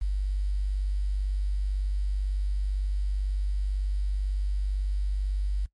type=tone with quantisation; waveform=sine; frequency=49 Hz; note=G1; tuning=in tune; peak=-24 dBFS; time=0.01-5.66 s; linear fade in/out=10 ms; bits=9; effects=noise-tail reverb RT60 0.1 s tail -20 dB re dry + MP3 48 kbps